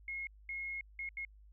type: tone bursts at uneven times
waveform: sine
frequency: 2161 Hz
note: C#7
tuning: 45 cents flat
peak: -38 dBFS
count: 4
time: 0.08-0.27 / 0.49-0.81 / 0.99-1.09 / 1.17-1.25 s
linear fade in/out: 2 ms
effects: added 51 Hz sine -56 dBFS peak until 1.52 s